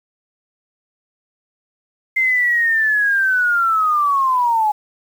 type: linear sweep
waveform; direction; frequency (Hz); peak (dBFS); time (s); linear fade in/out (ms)
sine; down; 2093 to 830.6; -13; 2.16-4.72; 10
effects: 7-bit